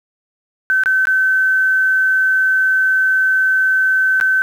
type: tone with dropouts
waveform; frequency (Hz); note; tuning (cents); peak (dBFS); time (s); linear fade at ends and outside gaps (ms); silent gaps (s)
sine; 1532; G6; -40; -11; 0.7-4.42; 0; 0.836-0.859 / 1.054-1.071 / 4.201-4.211
effects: 7-bit